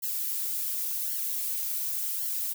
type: noise with flanger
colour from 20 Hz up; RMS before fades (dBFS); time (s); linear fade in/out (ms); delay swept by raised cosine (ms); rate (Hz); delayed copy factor
violet; -31; 0.02-2.54; 20; 0.8 to 6.1; 0.9; -0.9
effects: none